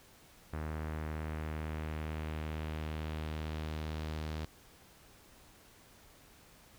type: tone with low-pass filter sweep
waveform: sawtooth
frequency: 77.78 Hz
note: D#2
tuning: in tune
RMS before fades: -39 dBFS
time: 0.53-4.45 s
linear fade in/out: 0 ms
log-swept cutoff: 1700 to 4700 Hz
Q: 1.4
effects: pink hiss -60 dBFS RMS until 6.78 s

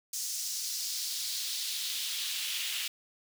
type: noise with high-pass filter sweep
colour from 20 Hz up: pink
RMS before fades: -35 dBFS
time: 0.13-2.88 s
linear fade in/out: 5 ms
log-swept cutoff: 6000 to 2800 Hz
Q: 2.1
effects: none

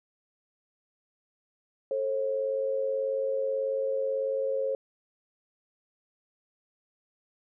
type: tone pair together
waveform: sine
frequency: 439.8 / 538.1 Hz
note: A4 / C5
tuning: -1 / +48 cents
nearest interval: minor third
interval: 349 cents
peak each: -33 / -27 dBFS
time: 1.91-4.75 s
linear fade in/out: 2 ms
effects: none

